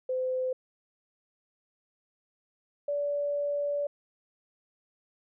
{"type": "tone pair in turn", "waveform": "sine", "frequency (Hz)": [513, 577], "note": ["C5", "D5"], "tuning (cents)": [-34, -31], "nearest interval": "major second", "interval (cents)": 203, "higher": "second", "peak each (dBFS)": -27, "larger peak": "neither", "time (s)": [[0.09, 0.53], [2.88, 3.87]], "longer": "second", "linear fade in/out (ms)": 5, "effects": []}